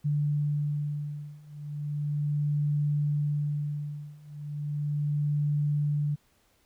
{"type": "beating tone pair", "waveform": "sine", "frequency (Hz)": [146.83, 147.19], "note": ["D3", "D3"], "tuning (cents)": [0, 4], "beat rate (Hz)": 0.36, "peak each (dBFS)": [-30, -29], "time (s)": [0.04, 6.16], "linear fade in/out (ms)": 20, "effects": ["pink hiss -67 dBFS RMS until 6.65 s"]}